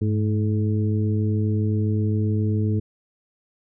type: harmonic tone with a mistuned harmonic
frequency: 107.5 Hz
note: A2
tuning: 40 cents flat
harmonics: 1 / 2 / 3 / 4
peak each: -20 / -26 / -30 / -32 dBFS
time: 0.01-2.8 s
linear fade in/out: 10 ms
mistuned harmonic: 1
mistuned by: -69 cents
effects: none